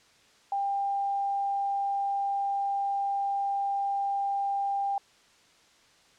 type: tone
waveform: sine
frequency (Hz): 796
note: G5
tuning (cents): +26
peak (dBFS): -26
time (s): 0.52-4.98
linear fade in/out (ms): 2
effects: white hiss -60 dBFS RMS until 6.18 s + low-pass 6000 Hz 12 dB/octave

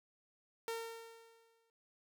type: tone with exponential decay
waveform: sawtooth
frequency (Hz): 456.9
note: A#4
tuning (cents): -35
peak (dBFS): -33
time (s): 0.68-1.7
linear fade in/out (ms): 1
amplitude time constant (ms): 220
effects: none

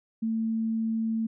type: tone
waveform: sine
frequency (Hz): 223.9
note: A3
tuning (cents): +30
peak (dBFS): -25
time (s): 0.22-1.27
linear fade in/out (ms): 10
effects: none

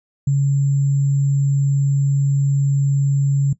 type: tone with sample-and-hold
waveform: sine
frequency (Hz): 139.6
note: C#3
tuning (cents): +13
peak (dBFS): -13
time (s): 0.27-3.53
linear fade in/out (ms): 5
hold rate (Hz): 7350
effects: noise-tail reverb RT60 0.1 s tail -17 dB re dry + resampled to 22050 Hz

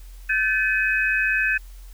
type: tone cluster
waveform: sine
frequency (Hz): 1536 / 1738 / 2531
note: G6 / A6 / D#7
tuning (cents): -36 / -22 / +29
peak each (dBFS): -23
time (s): 0.29-1.58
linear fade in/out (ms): 10
effects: added 43 Hz sine -38 dBFS peak until 1.93 s + white hiss -54 dBFS RMS until 1.93 s

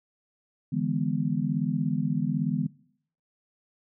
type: chord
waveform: sine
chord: E dominant seventh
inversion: third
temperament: just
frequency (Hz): 148.33 / 164.81 / 206 / 247.2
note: D3 / E3 / G#3 / B3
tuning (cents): +18 / 0 / -14 / +2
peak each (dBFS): -30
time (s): 0.72-2.67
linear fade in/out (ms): 10
effects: noise-tail reverb RT60 0.6 s tail -20 dB re dry

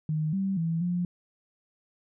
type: tone with pitch steps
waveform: sine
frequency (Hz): 154.9 / 193.6 / 164.7 / 176.7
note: D#3 / G3 / E3 / F3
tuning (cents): -7 / -21 / -1 / +21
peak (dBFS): -25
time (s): 0.09-1.05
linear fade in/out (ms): 2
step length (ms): 240
effects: none

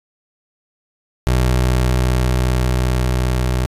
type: tone with level ramp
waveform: 25% pulse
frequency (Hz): 62.6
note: B1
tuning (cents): +24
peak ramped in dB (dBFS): -9 to -12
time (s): 1.27-3.66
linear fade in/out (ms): 0
effects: resampled to 32000 Hz

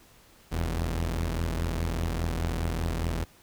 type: tone pair together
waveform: sawtooth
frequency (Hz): 43.6 / 82.3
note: F1 / E2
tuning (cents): -2 / -2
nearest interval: major seventh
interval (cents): 1100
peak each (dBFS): -26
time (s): 0.51-3.25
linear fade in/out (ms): 20
effects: pink hiss -57 dBFS RMS until 3.42 s

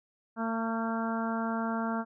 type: harmonic tone with a mistuned harmonic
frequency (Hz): 226.2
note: A3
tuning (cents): +48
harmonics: 1 / 2 / 3 / 4 / 5 / 6 / 7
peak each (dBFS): -31 / -41 / -37 / -38 / -41 / -38 / -44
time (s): 0.36-2.05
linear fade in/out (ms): 50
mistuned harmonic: 6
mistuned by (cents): +21
effects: none

